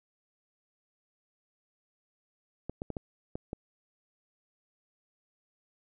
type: clicks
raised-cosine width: 2 ms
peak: -22 dBFS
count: 6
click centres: 2.696 / 2.819 / 2.903 / 2.968 / 3.355 / 3.531 s
effects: none